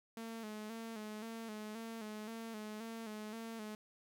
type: tone with vibrato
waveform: sawtooth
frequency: 220 Hz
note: A3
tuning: in tune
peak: -40 dBFS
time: 0.17-3.75 s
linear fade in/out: 2 ms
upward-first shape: square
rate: 1.9 Hz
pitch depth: 55 cents each way
effects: none